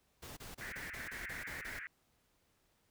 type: noise bursts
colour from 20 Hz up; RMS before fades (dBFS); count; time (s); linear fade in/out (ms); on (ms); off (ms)
pink; -49; 9; 0.22-1.794; 10; 150; 28
type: band-pass noise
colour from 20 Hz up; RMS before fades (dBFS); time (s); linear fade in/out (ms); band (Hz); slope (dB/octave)
pink; -46; 0.61-1.87; 0; 1600 to 2100; 48
effects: pink hiss -75 dBFS RMS until 2.9 s